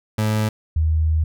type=tone pair in turn; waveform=30% pulse / sine; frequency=107.8 / 78.97 Hz; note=A2 / D#2; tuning=-35 / +26 cents; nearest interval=perfect fourth; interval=539 cents; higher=first; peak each=-15 dBFS; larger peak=neither; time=0.18-0.49 / 0.76-1.24 s; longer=second; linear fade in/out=5 ms; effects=none